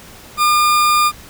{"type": "tone", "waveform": "40% pulse", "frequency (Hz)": 1208, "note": "D6", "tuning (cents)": 48, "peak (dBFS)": -10, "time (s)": [0.37, 1.12], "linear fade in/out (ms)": 50, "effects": ["pink hiss -39 dBFS RMS until 1.29 s"]}